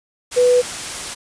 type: tone in noise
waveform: sine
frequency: 493.9 Hz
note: B4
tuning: in tune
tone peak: -10 dBFS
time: 0.36-0.62 s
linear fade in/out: 20 ms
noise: white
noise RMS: -27 dBFS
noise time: 0.31-1.15 s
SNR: +14 dB
effects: resampled to 22050 Hz